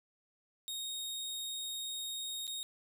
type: tone with dropouts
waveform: sawtooth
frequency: 3729 Hz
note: A#7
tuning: in tune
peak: -35 dBFS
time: 0.68-2.63 s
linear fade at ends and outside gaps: 0 ms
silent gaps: 2.469-2.477 s
effects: 12-bit